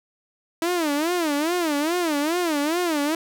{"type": "tone with vibrato", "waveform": "sawtooth", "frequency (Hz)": 320, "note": "D#4", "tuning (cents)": 49, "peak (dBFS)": -17, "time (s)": [0.62, 3.15], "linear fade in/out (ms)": 2, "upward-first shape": "sine", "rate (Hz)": 2.4, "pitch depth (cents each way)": 200, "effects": []}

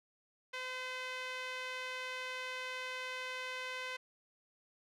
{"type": "tone with band-pass filter", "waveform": "sawtooth", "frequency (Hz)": 511, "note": "C5", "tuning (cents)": -41, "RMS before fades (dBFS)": -42, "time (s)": [0.53, 3.97], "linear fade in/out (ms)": 10, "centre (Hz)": 2300, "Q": 1.3, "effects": []}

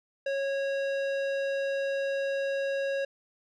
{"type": "tone with low-pass filter", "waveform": "square", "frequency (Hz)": 550, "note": "C#5", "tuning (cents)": -14, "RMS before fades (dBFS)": -30, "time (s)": [0.26, 3.05], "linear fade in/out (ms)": 5, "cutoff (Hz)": 3200, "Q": 0.81, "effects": []}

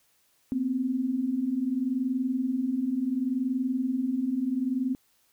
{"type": "tone pair together", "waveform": "sine", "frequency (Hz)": [240.9, 261.6], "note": ["B3", "C4"], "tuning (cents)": [-43, 0], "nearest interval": "minor second", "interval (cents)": 143, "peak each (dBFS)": [-31, -26], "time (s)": [0.52, 4.95], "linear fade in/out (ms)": 0, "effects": ["white hiss -67 dBFS RMS until 5.32 s"]}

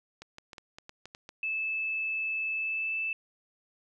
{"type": "clicks", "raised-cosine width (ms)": 0.2, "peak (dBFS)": -27, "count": 9, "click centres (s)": [0.22, 0.384, 0.532, 0.582, 0.785, 0.894, 1.056, 1.149, 1.291]}
{"type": "tone with pitch glide", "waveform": "sine", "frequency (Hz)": [2619, 2637], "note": ["E7", "E7"], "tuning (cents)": [-12, 0], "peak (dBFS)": -29, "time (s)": [1.43, 3.13], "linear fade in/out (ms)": 2, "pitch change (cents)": 12, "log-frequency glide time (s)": [2.54, 2.97]}
{"effects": []}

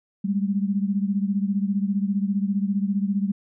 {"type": "beating tone pair", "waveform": "sine", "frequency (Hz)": [196, 211], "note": ["G3", "G#3"], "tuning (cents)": [0, 28], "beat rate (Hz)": 15, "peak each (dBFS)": [-22, -26], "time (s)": [0.24, 3.32], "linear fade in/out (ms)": 10, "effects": []}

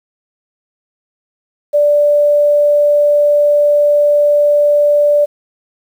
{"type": "tone", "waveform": "sine", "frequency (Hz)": 586, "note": "D5", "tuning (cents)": -4, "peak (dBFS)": -7, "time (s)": [1.73, 5.26], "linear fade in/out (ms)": 20, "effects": ["7-bit"]}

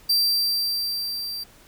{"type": "tone with level ramp", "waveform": "45% pulse", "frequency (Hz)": 4700, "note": "D8", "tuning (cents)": 1, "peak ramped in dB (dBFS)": [-16, -29], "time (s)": [0.09, 1.44], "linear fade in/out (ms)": 10, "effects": ["pink hiss -52 dBFS RMS until 1.67 s"]}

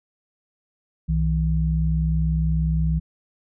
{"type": "tone pair together", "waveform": "sine", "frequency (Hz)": [63.1, 159.97], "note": ["B1", "D#3"], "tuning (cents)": [38, 48], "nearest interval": "octave + major third", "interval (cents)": 1610, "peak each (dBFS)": -21, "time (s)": [1.08, 3], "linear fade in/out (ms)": 20, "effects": []}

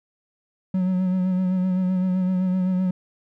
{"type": "tone with vibrato", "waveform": "triangle", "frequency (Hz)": 184.7, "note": "F#3", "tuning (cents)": -3, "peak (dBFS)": -17, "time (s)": [0.74, 2.91], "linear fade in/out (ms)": 5, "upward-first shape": "sine", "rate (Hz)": 7.8, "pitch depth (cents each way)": 31, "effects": []}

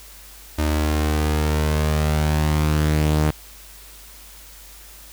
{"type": "tone pair together", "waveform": "sawtooth", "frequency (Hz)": [76.2, 152.58], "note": ["D#2", "D#3"], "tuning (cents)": [-36, -34], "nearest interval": "octave", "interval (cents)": 1202, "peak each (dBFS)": [-14, -21], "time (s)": [0.58, 3.31], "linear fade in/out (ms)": 10, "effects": ["added 50 Hz sine -45 dBFS peak until 5.12 s", "white hiss -44 dBFS RMS until 5.12 s"]}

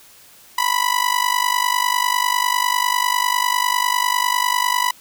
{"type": "tone with amplitude modulation", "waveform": "sawtooth", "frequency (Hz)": 987.8, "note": "B5", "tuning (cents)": 0, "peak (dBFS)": -9, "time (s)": [0.58, 4.91], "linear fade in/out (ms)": 5, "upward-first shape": "sine", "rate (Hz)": 50, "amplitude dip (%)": 85, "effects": ["white hiss -47 dBFS RMS until 5 s"]}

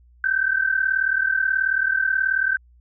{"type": "tone pair together", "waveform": "sine", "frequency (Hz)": [1529.5, 1568], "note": ["G6", "G6"], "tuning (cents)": [-43, 0], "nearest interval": "unison", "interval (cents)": 43, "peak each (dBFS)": -21, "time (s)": [0.24, 2.57], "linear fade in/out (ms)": 2, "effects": ["added 60 Hz sine -50 dBFS peak until 2.8 s"]}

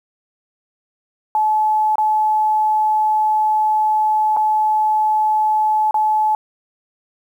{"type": "tone with dropouts", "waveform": "sine", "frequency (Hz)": 860, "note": "A5", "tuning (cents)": -40, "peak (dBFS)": -13, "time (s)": [1.35, 6.35], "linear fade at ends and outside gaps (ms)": 1, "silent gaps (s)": [[1.956, 1.982], [4.365, 4.37], [5.91, 5.943]], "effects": ["8-bit"]}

